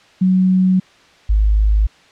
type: tone pair in turn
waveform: sine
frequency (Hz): 186 / 52.38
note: F#3 / G#1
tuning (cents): +9 / +16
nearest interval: octave + minor seventh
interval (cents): 2193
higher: first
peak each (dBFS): -10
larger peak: neither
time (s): 0.21-0.8 / 1.29-1.87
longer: first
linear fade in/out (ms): 10
effects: white hiss -48 dBFS RMS until 2.11 s + low-pass 4000 Hz 12 dB/octave